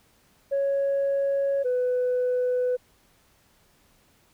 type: tone pair in turn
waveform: sine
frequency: 554.4 / 498.8 Hz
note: C#5 / B4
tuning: 0 / +17 cents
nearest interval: major second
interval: 183 cents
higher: first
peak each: -20 dBFS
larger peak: neither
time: 0.51-1.64 / 1.64-2.77 s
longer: neither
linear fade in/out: 20 ms
effects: tanh soft clip ceiling -19 dBFS + pink hiss -62 dBFS RMS until 4.33 s